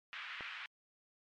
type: band-pass noise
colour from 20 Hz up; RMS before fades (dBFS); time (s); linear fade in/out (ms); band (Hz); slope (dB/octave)
pink; -46; 0.13-0.66; 0; 1400 to 3000; 24
type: click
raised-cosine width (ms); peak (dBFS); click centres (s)
0.5; -29; 0.408
effects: MP3 96 kbps